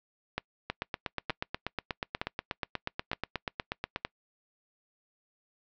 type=two click trains; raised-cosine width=0.3 ms; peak=-15 / -14 dBFS; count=28 / 5; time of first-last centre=0.7-3.961 / 0.38-4.05 s; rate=8.28 / 1.09 Hz; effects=noise-tail reverb RT60 0.1 s tail -25 dB re dry + low-pass 5000 Hz 12 dB/octave